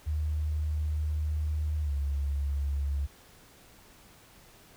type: tone with pitch glide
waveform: sine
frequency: 76.3 to 70.37 Hz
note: D#2 to C#2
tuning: -33 to +27 cents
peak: -27 dBFS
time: 0.06-3.07 s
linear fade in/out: 20 ms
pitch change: -140 cents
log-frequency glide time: 1.82-1.93 s
effects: pink hiss -56 dBFS RMS until 4.76 s